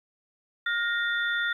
sine tone cluster, 1420 / 1861 / 3537 Hz, F6 / A#6 / A7, +28 / -3 / +8 cents, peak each -27 / -29 / -34 dBFS, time 0.66-1.53 s, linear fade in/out 5 ms, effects 10-bit

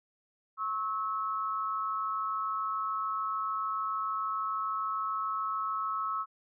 sine tone pair together, 1093.2 / 1300 Hz, C#6 / E6, -24 / -24 cents, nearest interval minor third, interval 300 cents, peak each -34 / -32 dBFS, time 0.57-6.26 s, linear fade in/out 50 ms, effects none

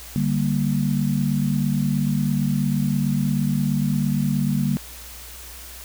sine chord, G minor, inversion second, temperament equal, 146.83 / 196 / 233.1 Hz, D3 / G3 / Bb3, 0 / 0 / 0 cents, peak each -22 / -23 / -24 dBFS, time 0.16-4.77 s, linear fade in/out 0 ms, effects added 60 Hz sine -42 dBFS peak until 5.84 s + white hiss -40 dBFS RMS until 5.84 s

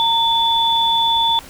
sine tone pair together, 919 / 3474 Hz, A#5 / A7, -25 / -23 cents, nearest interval octave + major seventh, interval 2302 cents, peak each -16 dBFS, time 0-1.39 s, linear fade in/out 0 ms, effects pink hiss -39 dBFS RMS until 1.49 s

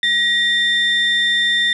sine tone pair together, 1900 / 3587 Hz, A#6 / A7, +33 / +33 cents, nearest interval major seventh, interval 1100 cents, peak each -15 dBFS, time 0.03-1.73 s, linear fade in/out 2 ms, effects tanh soft clip ceiling -9 dBFS

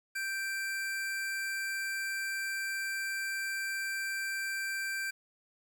square tone pair together, 1568 / 2349 Hz, G6 / D7, 0 / 0 cents, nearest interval perfect fifth, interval 700 cents, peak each -35 / -40 dBFS, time 0.15-5.11 s, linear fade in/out 10 ms, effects 10-bit

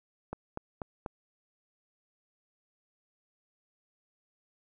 click train, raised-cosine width 1 ms, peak -22 dBFS, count 4, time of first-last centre 0.33-1.062 s, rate 4.1 Hz, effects none

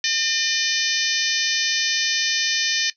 harmonic tone, 604 Hz, D5, 48 cents sharp, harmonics 3 / 4 / 5 / 6 / 7 / 8 / 9 / 10, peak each -27 / -27 / -27 / -27 / -27 / -27 / -27 / -27 dBFS, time 0.04-2.9 s, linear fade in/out 2 ms, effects noise-tail reverb RT60 0.1 s tail -17 dB re dry

